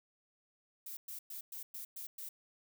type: noise bursts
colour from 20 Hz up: violet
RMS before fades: -45 dBFS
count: 7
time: 0.86-2.29 s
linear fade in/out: 5 ms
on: 110 ms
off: 110 ms
effects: none